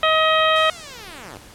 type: harmonic tone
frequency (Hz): 633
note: D#5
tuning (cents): +30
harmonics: 1 / 2 / 3 / 4 / 5 / 6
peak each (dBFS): -19 / -18 / -23 / -25 / -23 / -27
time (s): 0.03-0.7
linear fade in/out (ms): 2
type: linear sweep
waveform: 5% pulse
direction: down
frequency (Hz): 880 to 73.3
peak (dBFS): -25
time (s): 0.56-1.38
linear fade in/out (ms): 0
effects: pink hiss -44 dBFS RMS until 1.54 s + low-pass 12000 Hz 12 dB/octave